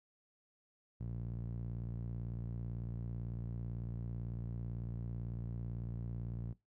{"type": "tone with band-pass filter", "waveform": "sawtooth", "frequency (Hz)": 58, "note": "A#1", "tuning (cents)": -8, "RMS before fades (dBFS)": -42, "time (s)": [1, 6.53], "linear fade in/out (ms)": 5, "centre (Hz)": 130, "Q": 1.8, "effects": ["noise-tail reverb RT60 0.2 s tail -19 dB re dry"]}